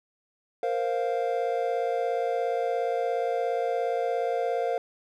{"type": "chord", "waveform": "triangle", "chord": "Bb suspended second", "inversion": "none", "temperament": "equal", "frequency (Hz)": [466.2, 523.3, 698.5], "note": ["Bb4", "C5", "F5"], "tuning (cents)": [0, 0, 0], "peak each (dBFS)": [-27, -28, -27], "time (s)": [0.63, 4.78], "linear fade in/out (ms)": 2, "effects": []}